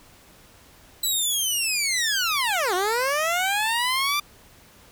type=linear two-way sweep; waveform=15% pulse; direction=down then up; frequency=3993 to 349.2 to 1192 Hz; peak=-15 dBFS; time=1.03-4.2 s; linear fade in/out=5 ms; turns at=2.74 s; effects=pink hiss -52 dBFS RMS until 4.91 s